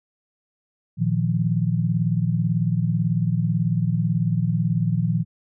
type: chord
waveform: sine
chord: Bb suspended fourth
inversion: none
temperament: equal with one note detuned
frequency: 116.54 / 156.46 / 174.61 Hz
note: Bb2 / Eb3 / F3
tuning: 0 / +10 / 0 cents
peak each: -23 dBFS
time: 0.97-5.25 s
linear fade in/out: 50 ms
effects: none